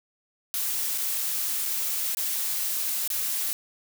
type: noise with dropouts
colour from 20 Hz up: blue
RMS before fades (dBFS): -28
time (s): 0.54-3.53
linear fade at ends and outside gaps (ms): 0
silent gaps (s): 0.977-0.982 / 1.655-1.659 / 2.148-2.171 / 3.076-3.102
effects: none